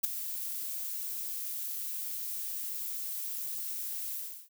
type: noise with ADSR envelope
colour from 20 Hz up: violet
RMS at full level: -25 dBFS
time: 0.03-4.49 s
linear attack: 15 ms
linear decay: 10 ms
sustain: -12 dB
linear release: 350 ms
effects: none